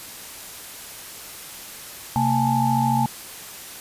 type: tone cluster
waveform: sine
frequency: 130.7 / 227.8 / 828 / 882 Hz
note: C3 / A#3 / G#5 / A5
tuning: -1 / -40 / -5 / +4 cents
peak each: -23 dBFS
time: 2.16-3.06 s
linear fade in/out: 0 ms
effects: white hiss -38 dBFS RMS until 3.8 s + resampled to 32000 Hz